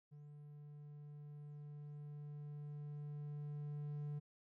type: tone with level ramp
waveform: triangle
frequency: 147.1 Hz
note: D3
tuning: 3 cents sharp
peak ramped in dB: -52 to -39 dBFS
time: 0.11-4.2 s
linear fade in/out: 20 ms
effects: none